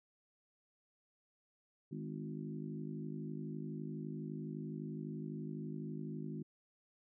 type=harmonic tone with a mistuned harmonic; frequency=51.91 Hz; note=G#1; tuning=in tune; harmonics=3 / 4 / 5 / 6 / 7; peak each=-44 / -46 / -48 / -50 / -51 dBFS; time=1.91-6.43 s; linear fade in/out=10 ms; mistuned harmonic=5; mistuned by=-28 cents; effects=none